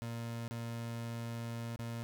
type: tone with dropouts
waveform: 30% pulse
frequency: 116.54 Hz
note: A#2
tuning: in tune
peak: -36 dBFS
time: 0.02-2.03 s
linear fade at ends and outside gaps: 0 ms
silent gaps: 0.48-0.51 / 1.761-1.791 s
effects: none